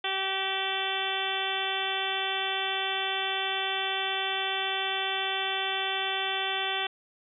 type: harmonic tone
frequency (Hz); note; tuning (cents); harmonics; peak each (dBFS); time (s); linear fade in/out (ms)
385.2; G4; -30; 1 / 2 / 3 / 4 / 5 / 6 / 7 / 8 / 9; -38 / -34 / -39 / -37 / -37 / -39 / -36 / -35 / -34; 0.04-6.87; 5
effects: none